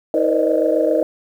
sine tone cluster, 319.5 / 471.1 / 519 / 598 / 625 Hz, D#4 / A#4 / C5 / D5 / D#5, +46 / +18 / -14 / +31 / +8 cents, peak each -20 dBFS, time 0.14-1.03 s, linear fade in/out 2 ms, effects tanh soft clip ceiling -3 dBFS + 8-bit

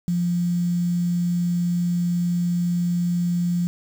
sine tone with quantisation, 174.61 Hz, F3, in tune, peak -19 dBFS, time 0.08-3.67 s, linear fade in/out 0 ms, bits 7, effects none

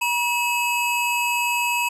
square tone pair together, 961.8 / 2581 Hz, B5 / E7, -46 / -37 cents, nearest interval octave + perfect fourth, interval 1709 cents, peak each -24 / -23 dBFS, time 0.01-1.89 s, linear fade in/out 10 ms, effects resampled to 32000 Hz

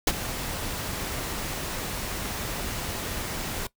pink noise with ADSR envelope, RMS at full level -19 dBFS, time 0.07-3.67 s, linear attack 5 ms, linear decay 39 ms, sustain -13 dB, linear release 4 ms, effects noise-tail reverb RT60 0.1 s tail -19 dB re dry

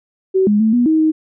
sine tone with pitch steps, 379.4 / 208 / 220.1 / 242.8 / 316.1 / 313.8 Hz, F#4 / G#3 / A3 / B3 / D#4 / D#4, +43 / +3 / +1 / -29 / +27 / +15 cents, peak -10 dBFS, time 0.34-1.12 s, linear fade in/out 20 ms, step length 130 ms, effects none

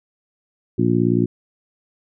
harmonic tone, 58.8 Hz, A#1, 16 cents sharp, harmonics 2 / 3 / 4 / 5 / 6, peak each -21 / -21 / -21 / -21 / -21 dBFS, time 0.78-1.26 s, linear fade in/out 10 ms, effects none

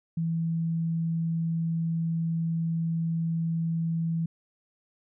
sine tone, 164.8 Hz, E3, in tune, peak -25 dBFS, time 0.17-4.26 s, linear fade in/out 5 ms, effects none

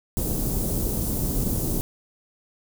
pink band-stop noise, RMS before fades -25 dBFS, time 0.17-1.81 s, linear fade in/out 0 ms, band 370 to 11000 Hz, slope 12 dB/octave, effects none

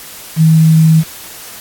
sine tone with quantisation, 159.7 Hz, D#3, 45 cents sharp, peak -4 dBFS, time 0.36-1.04 s, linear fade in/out 50 ms, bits 5, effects white hiss -31 dBFS RMS until 1.6 s + AAC 64 kbps

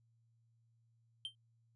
triangle tone with exponential decay, 3137 Hz, G7, 1 cent sharp, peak -35 dBFS, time 1.25-1.35 s, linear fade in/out 1 ms, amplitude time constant 21 ms, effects added 115 Hz sine -70 dBFS peak until 1.75 s + resampled to 24000 Hz

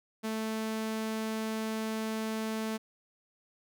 sawtooth tone, 220 Hz, A3, in tune, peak -28 dBFS, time 0.23-2.78 s, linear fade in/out 20 ms, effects none

